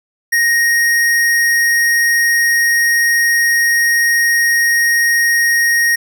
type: tone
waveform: square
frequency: 1869 Hz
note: A#6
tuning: 4 cents sharp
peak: -11 dBFS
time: 0.32-5.96 s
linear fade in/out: 10 ms
effects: none